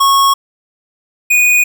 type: tone pair in turn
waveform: square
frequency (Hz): 1100 / 2469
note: C#6 / D#7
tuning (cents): -14 / -14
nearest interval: octave + major second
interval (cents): 1400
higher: second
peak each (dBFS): -8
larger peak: neither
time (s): 0-0.34 / 1.3-1.64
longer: neither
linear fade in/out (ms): 10
effects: 7-bit